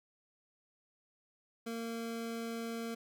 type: tone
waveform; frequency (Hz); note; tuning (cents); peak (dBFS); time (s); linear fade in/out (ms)
25% pulse; 229.7; A#3; -25; -34; 1.66-2.95; 10
effects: none